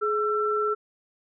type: tone pair together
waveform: sine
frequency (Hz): 422.4 / 1341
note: G#4 / E6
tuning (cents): +29 / +29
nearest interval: octave + minor sixth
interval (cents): 2000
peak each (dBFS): -25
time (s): 0.01-0.75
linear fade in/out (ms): 20
effects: none

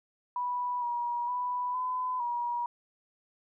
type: tone with pitch steps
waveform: sine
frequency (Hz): 983 / 958 / 988 / 1009 / 958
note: B5 / A#5 / B5 / B5 / A#5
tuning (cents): -8 / +47 / 0 / +37 / +47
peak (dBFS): -29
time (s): 0.36-2.66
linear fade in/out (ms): 2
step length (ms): 460
effects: none

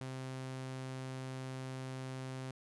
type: tone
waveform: sawtooth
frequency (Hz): 130.81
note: C3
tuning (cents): 0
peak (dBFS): -37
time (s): 0.01-2.51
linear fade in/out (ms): 0
effects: resampled to 24000 Hz

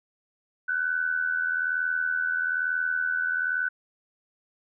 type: tone with amplitude modulation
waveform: sine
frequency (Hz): 1500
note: F#6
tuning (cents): +23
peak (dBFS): -21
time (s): 0.68-3.69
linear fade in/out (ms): 10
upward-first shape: sine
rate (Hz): 81.1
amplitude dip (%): 65
effects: none

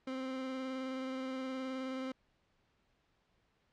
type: tone with vibrato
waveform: 30% pulse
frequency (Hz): 261.6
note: C4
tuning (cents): 0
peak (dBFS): -35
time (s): 0.07-2.12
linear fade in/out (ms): 5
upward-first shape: square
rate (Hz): 19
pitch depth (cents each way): 14
effects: pink hiss -75 dBFS RMS until 3.72 s + low-pass 4000 Hz 12 dB/octave

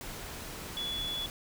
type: tone in noise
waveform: sine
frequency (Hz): 3415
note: G#7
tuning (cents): +48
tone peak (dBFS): -33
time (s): 0.77-1.26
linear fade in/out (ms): 0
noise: pink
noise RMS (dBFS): -42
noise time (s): 0.01-1.3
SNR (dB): +6
effects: none

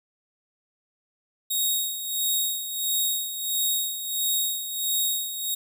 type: tone with tremolo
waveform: 10% pulse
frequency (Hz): 3762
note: A#7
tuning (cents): +15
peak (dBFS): -14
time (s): 1.5-5.55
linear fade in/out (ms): 10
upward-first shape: sine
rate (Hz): 1.5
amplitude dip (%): 65
effects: none

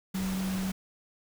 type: tone in noise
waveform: sine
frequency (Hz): 189.4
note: F#3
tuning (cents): +41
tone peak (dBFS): -29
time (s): 0.14-0.72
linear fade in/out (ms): 10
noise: pink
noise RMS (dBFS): -39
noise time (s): 0.14-0.72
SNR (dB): +7
effects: none

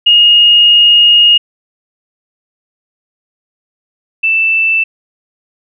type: tone pair in turn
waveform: sine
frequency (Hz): 2859 / 2653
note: F7 / E7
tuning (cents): +40 / +10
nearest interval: minor second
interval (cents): 130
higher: first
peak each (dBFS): -3 / -8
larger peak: first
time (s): 0.06-1.38 / 4.23-4.84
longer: first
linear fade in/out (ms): 10
effects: none

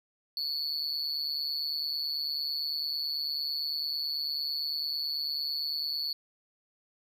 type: tone with amplitude modulation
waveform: triangle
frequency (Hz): 4435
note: C#8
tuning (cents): 0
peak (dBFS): -25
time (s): 0.37-6.13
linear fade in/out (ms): 2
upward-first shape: sine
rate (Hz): 149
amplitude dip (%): 95
effects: none

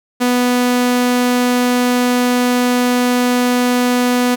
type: tone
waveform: sawtooth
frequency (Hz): 246.8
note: B3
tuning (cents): -1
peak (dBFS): -8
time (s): 0.2-4.36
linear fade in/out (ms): 20
effects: none

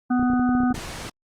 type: harmonic tone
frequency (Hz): 248.7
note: B3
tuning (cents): +12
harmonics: 1 / 3 / 5 / 6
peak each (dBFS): -18 / -28 / -32 / -34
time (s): 0.1-0.73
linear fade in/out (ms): 10
type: clicks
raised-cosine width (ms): 3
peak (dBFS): -19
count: 12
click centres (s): 0.196 / 0.228 / 0.301 / 0.335 / 0.396 / 0.492 / 0.551 / 0.604 / 0.635 / 0.707 / 0.743 / 0.779
type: noise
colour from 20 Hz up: pink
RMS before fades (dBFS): -34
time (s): 0.74-1.1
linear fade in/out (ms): 10
effects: low-pass 9000 Hz 12 dB/octave + Opus 32 kbps

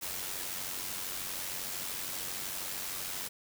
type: noise with amplitude modulation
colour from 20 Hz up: white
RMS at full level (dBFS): -36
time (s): 0.01-3.29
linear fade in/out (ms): 20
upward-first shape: sine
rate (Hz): 92.9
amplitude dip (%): 45
effects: none

